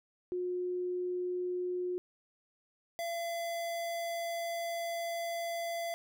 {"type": "tone pair in turn", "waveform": ["sine", "square"], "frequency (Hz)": [360.3, 678.2], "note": ["F#4", "E5"], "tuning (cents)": [-46, 49], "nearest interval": "major seventh", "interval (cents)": 1095, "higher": "second", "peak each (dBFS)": [-32, -35], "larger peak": "first", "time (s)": [[0.32, 1.98], [2.99, 5.94]], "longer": "second", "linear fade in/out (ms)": 0, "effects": []}